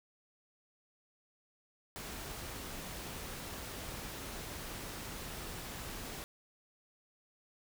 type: noise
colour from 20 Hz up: pink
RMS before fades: -44 dBFS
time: 1.96-6.24 s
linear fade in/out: 0 ms
effects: none